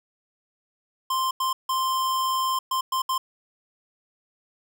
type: tone bursts at uneven times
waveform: square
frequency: 1046.5 Hz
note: C6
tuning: in tune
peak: -23 dBFS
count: 6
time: 1.1-1.31 / 1.4-1.53 / 1.69-2.59 / 2.71-2.81 / 2.92-3.02 / 3.09-3.18 s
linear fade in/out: 5 ms
effects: none